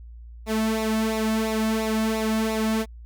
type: tone with flanger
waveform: sawtooth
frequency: 220 Hz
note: A3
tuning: in tune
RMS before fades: -24 dBFS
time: 0.46-2.86 s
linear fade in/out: 50 ms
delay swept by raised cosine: 0.62 to 2.12 ms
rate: 2.9 Hz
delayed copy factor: -0.7
effects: added 58 Hz sine -39 dBFS peak until 3.05 s